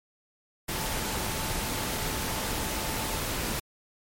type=tone in noise; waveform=sine; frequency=880 Hz; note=A5; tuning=in tune; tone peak=-41 dBFS; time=0.71-3.18 s; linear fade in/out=10 ms; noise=pink; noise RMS=-31 dBFS; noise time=0.68-3.6 s; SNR=-13 dB; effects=MP3 64 kbps